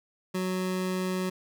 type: tone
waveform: 25% pulse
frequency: 185 Hz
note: F#3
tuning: in tune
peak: -24 dBFS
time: 0.34-1.3 s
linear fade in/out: 10 ms
effects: none